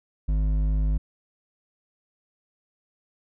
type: tone with hard clipping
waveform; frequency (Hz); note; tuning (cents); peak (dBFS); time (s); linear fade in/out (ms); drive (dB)
sine; 51.6; G#1; -10; -22; 0.28-0.98; 10; 8
effects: none